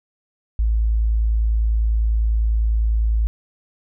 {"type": "tone", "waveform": "sine", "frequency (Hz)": 55, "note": "A1", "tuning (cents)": 0, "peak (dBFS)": -15, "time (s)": [0.59, 3.27], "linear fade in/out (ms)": 0, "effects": []}